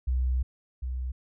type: tone pair in turn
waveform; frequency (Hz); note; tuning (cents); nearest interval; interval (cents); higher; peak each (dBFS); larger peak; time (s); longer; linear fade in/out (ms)
sine; 63.3 / 63.3; B1 / B1; +43 / +43; unison; 0; neither; -23 / -29; first; 0.07-0.43 / 0.82-1.12; first; 10
effects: none